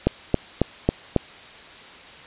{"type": "click train", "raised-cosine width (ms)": 2, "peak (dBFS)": -3, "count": 5, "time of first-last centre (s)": [0.07, 1.163], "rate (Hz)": 3.66, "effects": ["white hiss -43 dBFS RMS until 2.26 s", "resampled to 8000 Hz"]}